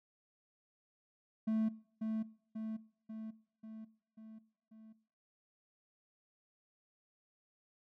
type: tone with echo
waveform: triangle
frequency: 219.9 Hz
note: A3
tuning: 1 cent flat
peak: -29 dBFS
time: 1.47-1.69 s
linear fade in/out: 10 ms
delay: 540 ms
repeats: 6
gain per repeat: -4 dB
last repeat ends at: 4.93 s
effects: noise-tail reverb RT60 0.6 s tail -20 dB re dry